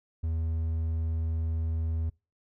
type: tone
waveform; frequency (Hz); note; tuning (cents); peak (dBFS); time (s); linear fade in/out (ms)
triangle; 81; E2; -30; -25; 0.23-2.1; 10
effects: noise-tail reverb RT60 0.3 s tail -26 dB re dry